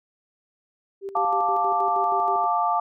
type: tone with tremolo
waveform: sine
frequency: 392.8 Hz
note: G4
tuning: 4 cents sharp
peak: -28 dBFS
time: 1.01-2.47 s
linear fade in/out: 50 ms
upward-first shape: square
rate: 6.3 Hz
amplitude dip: 65%
type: chord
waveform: sine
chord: D minor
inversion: first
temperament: just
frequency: 704.8 / 881 / 1174.7 Hz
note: F5 / A5 / D6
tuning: +16 / +2 / 0 cents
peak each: -24 dBFS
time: 1.15-2.8 s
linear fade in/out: 5 ms
effects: none